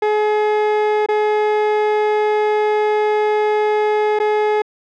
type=tone with dropouts; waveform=30% pulse; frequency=423.7 Hz; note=G#4; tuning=35 cents sharp; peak=-11 dBFS; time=0.02-4.62 s; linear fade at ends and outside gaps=5 ms; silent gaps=1.062-1.086 / 4.19-4.199 s; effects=low-pass 2000 Hz 12 dB/octave